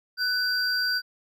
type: tone pair together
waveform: triangle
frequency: 1493 / 4740 Hz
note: F#6 / D8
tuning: +15 / +15 cents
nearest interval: octave + minor sixth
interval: 2000 cents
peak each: -24 / -25 dBFS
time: 0.17-1.02 s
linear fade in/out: 50 ms
effects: none